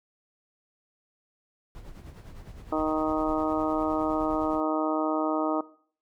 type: noise with tremolo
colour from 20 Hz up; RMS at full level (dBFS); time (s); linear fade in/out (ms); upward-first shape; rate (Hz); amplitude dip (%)
brown; -41; 1.75-4.6; 0; sine; 9.8; 55
type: harmonic tone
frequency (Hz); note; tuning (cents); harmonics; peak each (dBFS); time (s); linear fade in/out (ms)
155.9; D#3; +4; 2 / 3 / 4 / 5 / 6 / 7 / 8; -28 / -34 / -30 / -34 / -35 / -38 / -33; 2.72-5.61; 5
effects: noise-tail reverb RT60 0.5 s tail -19 dB re dry